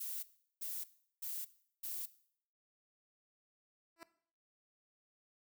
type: noise bursts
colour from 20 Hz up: violet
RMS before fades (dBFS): -42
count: 4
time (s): 0-2.06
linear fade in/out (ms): 10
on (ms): 230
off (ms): 380
type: tone with exponential growth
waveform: 10% pulse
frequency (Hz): 332.9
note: E4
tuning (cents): +17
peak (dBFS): -38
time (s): 3.96-4.03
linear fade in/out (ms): 1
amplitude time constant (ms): 15
effects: noise-tail reverb RT60 0.6 s tail -17 dB re dry